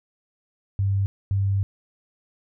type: tone bursts at uneven times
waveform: sine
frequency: 98.4 Hz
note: G2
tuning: 7 cents sharp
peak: -19 dBFS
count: 2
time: 0.79-1.06 / 1.31-1.63 s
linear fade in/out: 0 ms
effects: none